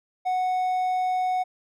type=tone; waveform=triangle; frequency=738 Hz; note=F#5; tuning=5 cents flat; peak=-20 dBFS; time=0.25-1.44 s; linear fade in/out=20 ms; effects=none